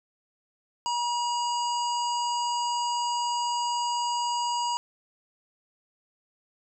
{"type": "harmonic tone", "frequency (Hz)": 959, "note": "A#5", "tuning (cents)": 49, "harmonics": [1, 3, 5, 7, 8], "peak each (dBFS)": [-26, -36, -36, -40, -42], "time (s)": [0.86, 4.77], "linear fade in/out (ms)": 0, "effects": []}